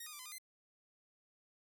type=tone with pitch steps; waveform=5% pulse; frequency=1872 / 1231 / 1174 / 1019 / 1217 / 2060 Hz; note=A#6 / D#6 / D6 / C6 / D#6 / C7; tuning=+7 / -19 / -1 / -46 / -39 / -28 cents; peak=-36 dBFS; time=0-0.384 s; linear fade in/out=5 ms; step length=64 ms; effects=none